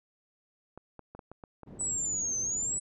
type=clicks; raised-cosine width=1 ms; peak=-31 dBFS; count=8; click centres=0.776 / 0.993 / 1.15 / 1.192 / 1.316 / 1.438 / 1.633 / 1.811 s
type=low-pass noise; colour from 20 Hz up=white; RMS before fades=-48 dBFS; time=1.66-2.79 s; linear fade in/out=20 ms; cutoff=300 Hz; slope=12 dB/octave
type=linear two-way sweep; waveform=sine; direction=down then up; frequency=7990 to 6120 to 7990 Hz; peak=-29 dBFS; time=1.79-2.8 s; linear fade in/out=20 ms; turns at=2.39 s
effects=none